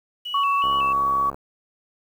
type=tone with vibrato; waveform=sine; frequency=2789 Hz; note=F7; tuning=3 cents flat; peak=-28 dBFS; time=0.25-0.93 s; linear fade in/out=10 ms; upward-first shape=square; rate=2.7 Hz; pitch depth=88 cents each way
type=tone with pitch glide; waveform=sine; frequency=1121 to 1129.4 Hz; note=C#6 to C#6; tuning=+19 to +32 cents; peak=-18 dBFS; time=0.34-1.3 s; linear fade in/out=5 ms; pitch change=+13 cents; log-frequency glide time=0.51-1.14 s
type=click train; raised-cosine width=1 ms; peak=-21 dBFS; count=49; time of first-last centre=0.64-1.345 s; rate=68.1 Hz
effects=8-bit